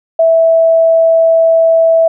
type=tone; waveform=sine; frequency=656 Hz; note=E5; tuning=9 cents flat; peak=-5 dBFS; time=0.19-2.08 s; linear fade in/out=5 ms; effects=none